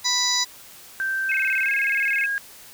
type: harmonic tone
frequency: 987.8 Hz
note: B5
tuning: in tune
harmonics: 1 / 2 / 4 / 5 / 6 / 7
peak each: -30 / -29 / -24 / -25 / -26 / -29 dBFS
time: 0.04-0.45 s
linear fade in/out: 20 ms
type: tone with pitch glide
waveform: sine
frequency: 1563 to 1630.3 Hz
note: G6 to G#6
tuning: -6 to -33 cents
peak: -22 dBFS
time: 1-2.38 s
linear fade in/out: 0 ms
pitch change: +73 cents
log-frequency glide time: 1.64-1.7 s
type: tone with vibrato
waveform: sine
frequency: 2349 Hz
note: D7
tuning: in tune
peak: -22 dBFS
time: 1.29-2.26 s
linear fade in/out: 5 ms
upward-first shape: square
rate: 19 Hz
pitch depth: 150 cents each way
effects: white hiss -45 dBFS RMS until 2.73 s